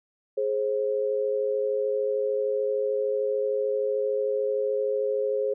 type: tone pair together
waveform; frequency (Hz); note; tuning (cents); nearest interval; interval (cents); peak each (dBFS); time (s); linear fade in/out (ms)
sine; 419.3 / 532.6; G#4 / C5; +17 / +31; major third; 414; -26; 0.37-5.54; 10
effects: none